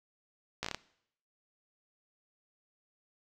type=slowing click train; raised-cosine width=0.2 ms; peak=-17 dBFS; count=6; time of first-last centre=0.63-0.746 s; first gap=15 ms; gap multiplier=1.22; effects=noise-tail reverb RT60 0.7 s tail -20 dB re dry